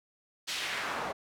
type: noise with band-pass filter sweep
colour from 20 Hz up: pink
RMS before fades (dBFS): -35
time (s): 0.47-1.13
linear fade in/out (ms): 20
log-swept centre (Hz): 4300 to 720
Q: 1.2
effects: none